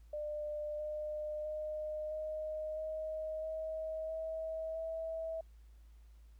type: tone with pitch steps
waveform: sine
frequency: 599 / 606 / 613 / 620.1 / 627.3 / 634.6 / 642 / 649.5 Hz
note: D5 / D#5 / D#5 / D#5 / D#5 / D#5 / E5 / E5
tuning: +34 / -46 / -26 / -6 / +14 / +34 / -46 / -26 cents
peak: -37 dBFS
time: 0.13-5.41 s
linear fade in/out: 5 ms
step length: 660 ms
effects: added 55 Hz sine -55 dBFS peak until 6.39 s + pink hiss -75 dBFS RMS until 6.39 s